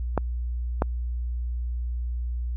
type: clicks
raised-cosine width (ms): 1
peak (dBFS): -8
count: 2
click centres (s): 0.177 / 0.821
effects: added 60 Hz sine -26 dBFS peak until 2.56 s